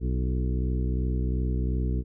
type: harmonic tone with a mistuned harmonic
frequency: 62.8 Hz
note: B1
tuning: 30 cents sharp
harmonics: 1 / 2 / 3 / 4 / 5 / 6 / 7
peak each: -25 / -31 / -35 / -37 / -39 / -41 / -42 dBFS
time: 0-2.04 s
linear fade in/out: 50 ms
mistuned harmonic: 6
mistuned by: -39 cents
effects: none